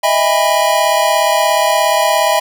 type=chord; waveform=square; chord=E major seventh; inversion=third; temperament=equal with one note detuned; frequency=622.3 / 659.3 / 811.2 / 987.8 Hz; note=D#5 / E5 / G#5 / B5; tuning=0 / 0 / -41 / 0 cents; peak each=-17 dBFS; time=0.03-2.4 s; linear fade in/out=10 ms; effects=none